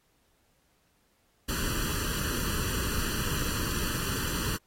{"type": "noise with comb filter", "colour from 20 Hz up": "pink", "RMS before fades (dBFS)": -31, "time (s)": [1.48, 4.57], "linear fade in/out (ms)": 10, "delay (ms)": 0.68, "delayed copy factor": 0.95, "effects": ["pink hiss -70 dBFS RMS until 4.66 s", "AAC 48 kbps"]}